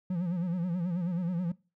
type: tone with vibrato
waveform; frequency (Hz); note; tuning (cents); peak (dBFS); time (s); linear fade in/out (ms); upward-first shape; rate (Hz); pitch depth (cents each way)
triangle; 176.1; F3; +15; -26; 0.1-1.52; 5; sine; 9.3; 100
effects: noise-tail reverb RT60 0.3 s tail -21 dB re dry